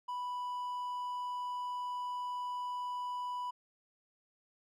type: tone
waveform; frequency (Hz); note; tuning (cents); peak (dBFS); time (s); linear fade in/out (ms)
triangle; 987.8; B5; 0; -34; 0.08-3.51; 10
effects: none